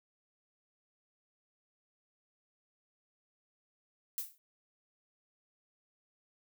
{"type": "noise with exponential decay", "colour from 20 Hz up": "violet", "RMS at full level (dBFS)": -33, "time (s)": [4.18, 4.38], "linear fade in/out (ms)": 0, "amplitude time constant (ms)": 42, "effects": []}